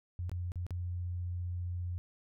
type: tone with dropouts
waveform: sine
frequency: 88.5 Hz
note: F2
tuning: 23 cents sharp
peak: -34 dBFS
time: 0.19-1.98 s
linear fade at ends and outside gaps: 0 ms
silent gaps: 0.295-0.316 / 0.519-0.557 / 0.666-0.707 s
effects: none